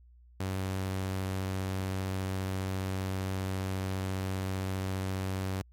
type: tone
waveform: sawtooth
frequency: 94.9 Hz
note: F#2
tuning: 44 cents sharp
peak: -27 dBFS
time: 0.4-5.62 s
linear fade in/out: 5 ms
effects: added 60 Hz sine -54 dBFS peak until 5.72 s + MP3 64 kbps